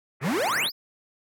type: band-pass noise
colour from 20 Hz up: white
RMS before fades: -34 dBFS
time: 0.2-0.7 s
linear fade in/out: 50 ms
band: 110 to 2300 Hz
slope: 48 dB/octave
type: exponential sweep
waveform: square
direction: up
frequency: 117.3 to 5380 Hz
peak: -24 dBFS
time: 0.21-0.72 s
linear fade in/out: 50 ms
effects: none